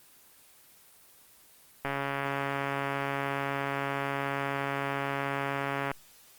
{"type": "click train", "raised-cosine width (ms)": 0.5, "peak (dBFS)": -16, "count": 566, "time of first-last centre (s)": [1.85, 5.915], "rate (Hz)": 139, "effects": ["white hiss -57 dBFS RMS until 6.38 s", "Opus 24 kbps"]}